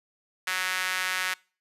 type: tone with high-pass filter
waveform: sawtooth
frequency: 185 Hz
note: F#3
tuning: in tune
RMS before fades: -29 dBFS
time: 0.47-1.34 s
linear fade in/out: 5 ms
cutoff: 1700 Hz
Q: 1.9
effects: noise-tail reverb RT60 0.4 s tail -25 dB re dry + resampled to 32000 Hz